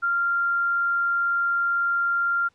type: tone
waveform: sine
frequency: 1389 Hz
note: F6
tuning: 10 cents flat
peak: -20 dBFS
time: 0.02-2.49 s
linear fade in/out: 20 ms
effects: pink hiss -65 dBFS RMS until 2.54 s + low-pass 6000 Hz 12 dB/octave